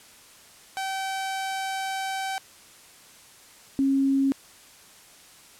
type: tone pair in turn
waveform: sawtooth / sine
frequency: 770 / 272.2 Hz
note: G5 / C#4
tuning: -31 / -31 cents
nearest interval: octave + tritone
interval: 1800 cents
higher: first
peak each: -24 / -19 dBFS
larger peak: second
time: 0.77-2.38 / 3.79-4.32 s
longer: first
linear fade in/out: 0 ms
effects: white hiss -51 dBFS RMS until 5.59 s + low-pass 11000 Hz 12 dB/octave